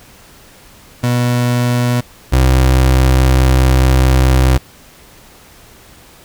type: tone pair in turn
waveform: 30% pulse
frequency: 122.2 / 64.73 Hz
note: B2 / C2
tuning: -18 / -18 cents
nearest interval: major seventh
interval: 1100 cents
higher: first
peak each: -9 / -5 dBFS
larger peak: second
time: 1.03-2.01 / 2.32-4.58 s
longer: second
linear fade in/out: 10 ms
effects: pink hiss -42 dBFS RMS until 6.24 s